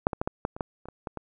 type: clicks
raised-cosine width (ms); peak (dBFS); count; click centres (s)
1; -6 / -16 / -13 / -13 / -12 / -24 / -14 / -30 / -25 / -19 / -21; 11; 0.069 / 0.132 / 0.215 / 0.275 / 0.451 / 0.565 / 0.608 / 0.856 / 0.886 / 1.072 / 1.173
effects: none